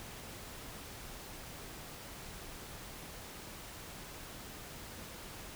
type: silence
effects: pink hiss -48 dBFS RMS until 5.55 s